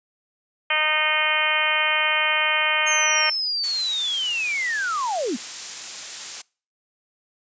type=harmonic tone; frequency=308.1 Hz; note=D#4; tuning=17 cents flat; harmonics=2 / 3 / 4 / 5 / 6 / 7 / 8 / 9 / 10; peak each=-31 / -30 / -28 / -29 / -27 / -25 / -24 / -31 / -26 dBFS; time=0.7-3.3 s; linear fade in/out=5 ms
type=linear sweep; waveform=sine; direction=down; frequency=6470 to 196 Hz; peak=-22 dBFS; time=2.86-5.37 s; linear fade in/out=20 ms
type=noise; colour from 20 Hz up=blue; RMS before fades=-28 dBFS; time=3.63-6.42 s; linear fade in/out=10 ms
effects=noise-tail reverb RT60 0.4 s tail -26 dB re dry + resampled to 16000 Hz